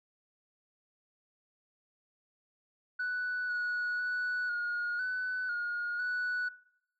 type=tone with pitch steps; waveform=sine; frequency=1485 / 1463 / 1478 / 1436 / 1500 / 1433 / 1478 Hz; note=F#6 / F#6 / F#6 / F6 / F#6 / F6 / F#6; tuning=+6 / -20 / -2 / +48 / +23 / +44 / -2 cents; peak=-29 dBFS; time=2.99-6.49 s; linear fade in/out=10 ms; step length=500 ms; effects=noise-tail reverb RT60 0.8 s tail -21 dB re dry + tanh soft clip ceiling -29 dBFS